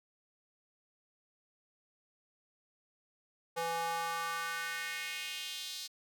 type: tone with high-pass filter sweep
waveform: square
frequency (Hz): 166.8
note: E3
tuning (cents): +21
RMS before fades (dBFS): -38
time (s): 3.56-5.88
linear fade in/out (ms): 20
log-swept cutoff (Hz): 630 to 4300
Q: 2.5
effects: none